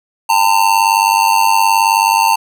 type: tone with amplitude modulation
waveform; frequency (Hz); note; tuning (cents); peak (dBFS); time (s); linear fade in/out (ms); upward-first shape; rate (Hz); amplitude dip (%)
square; 903; A5; +45; -6; 0.29-2.36; 10; sine; 99; 85
effects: none